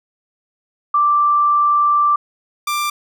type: tone pair in turn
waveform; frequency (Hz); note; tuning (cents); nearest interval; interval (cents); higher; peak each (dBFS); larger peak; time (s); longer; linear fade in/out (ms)
sine / sawtooth; 1174.7 / 1182.9; D6 / D6; 0 / +12; unison; 12; second; -11 / -14; first; 0.94-2.16 / 2.67-2.9; first; 5
effects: none